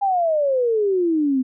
sine exponential sweep, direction down, 816 to 252.1 Hz, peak -16 dBFS, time 0.01-1.43 s, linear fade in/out 20 ms, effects none

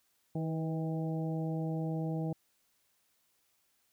harmonic tone with a mistuned harmonic, 159.9 Hz, D#3, 48 cents sharp, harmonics 1 / 2 / 3 / 4 / 5, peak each -33 / -39 / -43 / -45 / -47 dBFS, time 0.35-2.33 s, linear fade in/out 5 ms, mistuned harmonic 3, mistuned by +32 cents, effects white hiss -74 dBFS RMS until 3.92 s

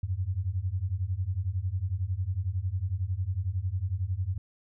sine beating tone pair, 87.31 / 98.31 Hz, F2 / G2, 0 / +5 cents, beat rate 11 Hz, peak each -31 / -30 dBFS, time 0.03-4.38 s, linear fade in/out 5 ms, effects none

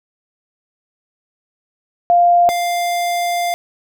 sine / square tone pair in turn, 698.5 / 698.5 Hz, F5 / F5, 0 / 0 cents, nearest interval unison, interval 0 cents, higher neither, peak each -8 / -17 dBFS, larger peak first, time 2.1-2.49 / 2.49-3.54 s, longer second, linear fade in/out 0 ms, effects none

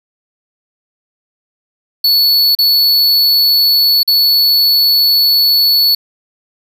square tone with dropouts, 4426 Hz, C#8, 3 cents flat, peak -8 dBFS, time 2.04-5.95 s, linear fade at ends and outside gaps 5 ms, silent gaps 2.551-2.587 / 4.032-4.076 s, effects 8-bit

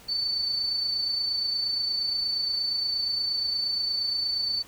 sine tone with amplitude modulation, 4511 Hz, C#8, 29 cents sharp, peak -23 dBFS, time 0.08-4.63 s, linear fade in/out 20 ms, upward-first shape sine, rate 28.5 Hz, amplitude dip 40%, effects pink hiss -51 dBFS RMS until 4.67 s

